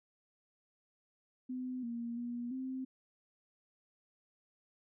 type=tone with pitch steps; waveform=sine; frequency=254 / 234.9 / 240.1 / 260.7 Hz; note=B3 / A#3 / B3 / C4; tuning=+49 / +13 / -49 / -6 cents; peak=-37 dBFS; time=1.49-2.85 s; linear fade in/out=10 ms; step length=340 ms; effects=none